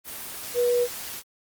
sine tone in noise, 485.4 Hz, B4, 30 cents flat, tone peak -19 dBFS, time 0.54-0.88 s, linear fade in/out 50 ms, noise white, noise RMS -36 dBFS, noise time 0.04-1.23 s, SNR +14 dB, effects Opus 24 kbps

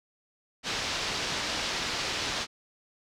white low-pass noise, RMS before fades -32 dBFS, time 0.63-2.47 s, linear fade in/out 50 ms, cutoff 5400 Hz, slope 24 dB/octave, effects none

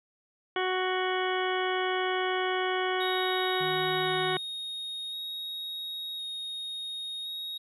harmonic tone, 370.6 Hz, F#4, 3 cents sharp, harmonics 1 / 2 / 3 / 4 / 5 / 6 / 8 / 9, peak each -30 / -33 / -35 / -36 / -37 / -38 / -39 / -40 dBFS, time 0.56-4.37 s, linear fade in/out 2 ms
triangle tone with vibrato, 3747 Hz, A#7, 8 cents sharp, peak -33 dBFS, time 3-7.58 s, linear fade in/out 10 ms, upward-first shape square, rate 0.47 Hz, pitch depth 9 cents each way
sine tone, 155.56 Hz, D#3, in tune, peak -39 dBFS, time 3.6-4.38 s, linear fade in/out 10 ms
effects none

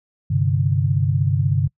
sine chord, G suspended fourth, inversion none, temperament just, 98 / 130.67 / 147 Hz, G2 / C3 / D3, 0 / -2 / +2 cents, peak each -20 dBFS, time 0.3-1.68 s, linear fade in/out 10 ms, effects noise-tail reverb RT60 0.1 s tail -24 dB re dry

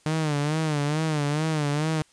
sawtooth tone with vibrato, 151.6 Hz, D#3, 45 cents flat, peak -19 dBFS, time 0.06-2.02 s, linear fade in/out 0 ms, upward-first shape sine, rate 2.3 Hz, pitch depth 92 cents each way, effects white hiss -60 dBFS RMS until 2.12 s + resampled to 22050 Hz

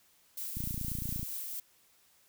violet noise with tremolo, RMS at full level -38 dBFS, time 0.37-1.6 s, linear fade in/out 5 ms, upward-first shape triangle, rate 4.3 Hz, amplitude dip 30%
click train, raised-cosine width 5 ms, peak -26 dBFS, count 20, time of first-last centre 0.57-1.23 s, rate 28.8 Hz
effects white hiss -66 dBFS RMS until 2.28 s

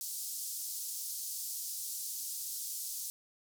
white band-pass noise, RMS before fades -40 dBFS, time 0.01-3.1 s, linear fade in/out 0 ms, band 4900 to 15000 Hz, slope 24 dB/octave, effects none

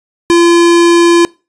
square tone, 341.9 Hz, F4, 37 cents flat, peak -5 dBFS, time 0.3-1.25 s, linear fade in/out 0 ms, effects noise-tail reverb RT60 0.3 s tail -24 dB re dry + resampled to 22050 Hz

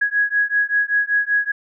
sine beating tone pair, 1661.2 / 1666.4 Hz, G#6 / G#6, 0 / +5 cents, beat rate 5.2 Hz, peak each -19 dBFS, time 0.01-1.52 s, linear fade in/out 10 ms, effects none

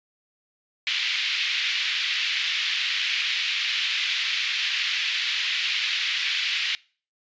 pink band-pass noise, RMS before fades -26 dBFS, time 0.87-6.75 s, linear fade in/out 0 ms, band 2200 to 4000 Hz, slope 24 dB/octave, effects noise-tail reverb RT60 0.4 s tail -24 dB re dry + resampled to 16000 Hz

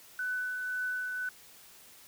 sine tone with tremolo, 1498 Hz, F#6, 21 cents sharp, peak -30 dBFS, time 0.19-1.29 s, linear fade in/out 2 ms, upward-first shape triangle, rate 1.9 Hz, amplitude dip 35%, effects white hiss -55 dBFS RMS until 2.07 s

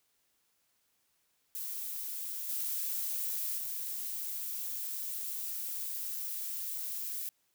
violet noise with level steps, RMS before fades -39 / -35 / -38 dBFS, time 1.55-7.29 s, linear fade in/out 0 ms, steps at 2.49 / 3.58 s, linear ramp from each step 2 ms, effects white hiss -75 dBFS RMS until 7.54 s

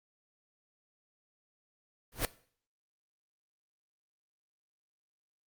pink noise with exponential growth, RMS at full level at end -24 dBFS, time 2.12-2.25 s, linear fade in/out 1 ms, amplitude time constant 28 ms, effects noise-tail reverb RT60 0.5 s tail -19 dB re dry + Opus 32 kbps

